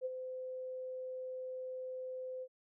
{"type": "tone with ADSR envelope", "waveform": "sine", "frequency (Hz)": 513, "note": "C5", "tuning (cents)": -34, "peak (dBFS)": -33, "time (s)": [0.01, 2.48], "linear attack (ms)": 43, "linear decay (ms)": 30, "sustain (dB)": -7, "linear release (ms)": 57, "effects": []}